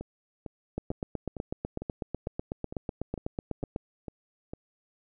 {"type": "two click trains", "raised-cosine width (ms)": 2, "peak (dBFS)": [-18, -24], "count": [25, 11], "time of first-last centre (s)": [[0.78, 3.761], [0.01, 4.535]], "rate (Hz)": [8.05, 2.21], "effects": []}